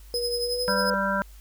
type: tone with pitch glide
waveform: sine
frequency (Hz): 479.7 to 501.5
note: A#4 to B4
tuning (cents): +50 to +26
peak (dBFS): -27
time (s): 0.14-0.94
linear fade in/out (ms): 0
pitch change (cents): +76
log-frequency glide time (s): 0.42-0.75
type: tone with tremolo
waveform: 40% pulse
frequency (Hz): 5070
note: D#8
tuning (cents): +32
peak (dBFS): -24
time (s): 0.14-0.9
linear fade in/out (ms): 2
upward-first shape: triangle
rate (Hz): 11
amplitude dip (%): 75
type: harmonic tone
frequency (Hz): 196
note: G3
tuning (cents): 0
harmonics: 1 / 3 / 5 / 7 / 8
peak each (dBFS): -29 / -29 / -29 / -29 / -29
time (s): 0.68-1.22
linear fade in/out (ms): 0
effects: added 50 Hz sine -44 dBFS peak until 1.4 s + white hiss -56 dBFS RMS until 1.4 s